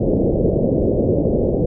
white low-pass noise, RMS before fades -17 dBFS, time 0-1.66 s, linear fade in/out 10 ms, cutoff 560 Hz, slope 48 dB/octave, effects none

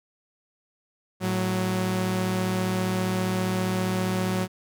sawtooth tone pair together, 110 / 185 Hz, A2 / F#3, 0 / 0 cents, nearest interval major sixth, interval 900 cents, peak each -25 / -21 dBFS, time 1.2-4.48 s, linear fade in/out 50 ms, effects none

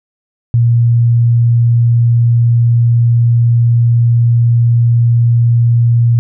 sine tone, 118 Hz, A#2, 22 cents sharp, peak -6 dBFS, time 0.54-6.19 s, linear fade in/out 0 ms, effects none

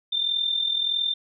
sine tone with amplitude modulation, 3587 Hz, A7, 33 cents sharp, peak -19 dBFS, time 0.12-1.14 s, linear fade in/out 10 ms, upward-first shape sine, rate 41.6 Hz, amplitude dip 65%, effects none

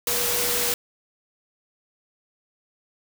sine tone in noise, 481.7 Hz, B4, 43 cents flat, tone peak -31 dBFS, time 0.07-0.74 s, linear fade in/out 2 ms, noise white, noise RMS -24 dBFS, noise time 0.07-0.74 s, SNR -10 dB, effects none

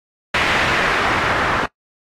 white noise with low-pass filter sweep, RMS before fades -18 dBFS, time 0.34-1.66 s, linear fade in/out 5 ms, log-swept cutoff 2200 to 1400 Hz, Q 1.4, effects noise-tail reverb RT60 0.1 s tail -20 dB re dry + AAC 64 kbps

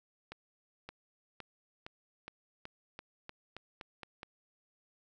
accelerating click train, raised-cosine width 0.3 ms, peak -28 dBFS, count 12, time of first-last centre 0.32-4.231 s, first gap 570 ms, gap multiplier 0.9, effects none

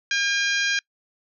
harmonic tone with a mistuned harmonic, 807 Hz, G#5, 50 cents flat, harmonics 2 / 3 / 4 / 5 / 6 / 7 / 8, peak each -23 / -27 / -29 / -31 / -33 / -34 / -35 dBFS, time 0.11-0.79 s, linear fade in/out 2 ms, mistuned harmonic 6, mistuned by +21 cents, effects noise-tail reverb RT60 0.1 s tail -26 dB re dry

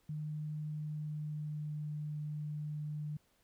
sine tone with pitch glide, 152.1 to 150.27 Hz, D#3 to D3, -39 to +40 cents, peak -37 dBFS, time 0.09-3.17 s, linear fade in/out 5 ms, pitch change -21 cents, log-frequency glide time 0.7-1.94 s, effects pink hiss -73 dBFS RMS until 3.43 s

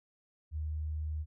sine tone, 77 Hz, D#2, 17 cents flat, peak -33 dBFS, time 0.51-1.26 s, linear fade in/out 50 ms, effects none

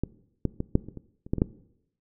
clicks, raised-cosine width 3 ms, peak -13 / -11 / -15 / -6 / -27 / -25 / -29 / -11 / -16 / -7 dBFS, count 10, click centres 0.036 / 0.453 / 0.604 / 0.754 / 0.886 / 0.973 / 1.265 / 1.335 / 1.383 / 1.419 s, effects noise-tail reverb RT60 0.8 s tail -20 dB re dry

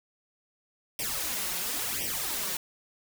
white noise with flanger, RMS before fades -32 dBFS, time 0.99-2.57 s, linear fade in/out 2 ms, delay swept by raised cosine 0.35 to 5.55 ms, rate 0.96 Hz, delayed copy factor +0.9, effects none

